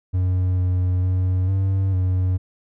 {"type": "tone with pitch steps", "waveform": "triangle", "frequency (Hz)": [91.7, 91, 92.2, 96.2, 92.1], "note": ["F#2", "F#2", "F#2", "G2", "F#2"], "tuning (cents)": [-15, -28, -6, -32, -7], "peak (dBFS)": -15, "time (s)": [0.13, 2.38], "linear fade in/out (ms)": 20, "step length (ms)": 450, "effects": []}